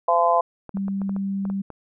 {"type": "harmonic tone", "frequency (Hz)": 170.8, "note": "F3", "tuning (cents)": -38, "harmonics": [3, 4, 5, 6], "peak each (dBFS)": [-24, -19, -24, -20], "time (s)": [0.08, 0.41], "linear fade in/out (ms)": 5}
{"type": "clicks", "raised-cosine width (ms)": 1, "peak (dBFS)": -23, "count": 9, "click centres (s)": [0.693, 0.771, 0.882, 1.017, 1.094, 1.164, 1.453, 1.5, 1.703]}
{"type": "tone", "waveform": "sine", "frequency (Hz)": 196, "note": "G3", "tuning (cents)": 0, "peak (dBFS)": -23, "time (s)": [0.74, 1.62], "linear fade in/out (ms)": 10}
{"effects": []}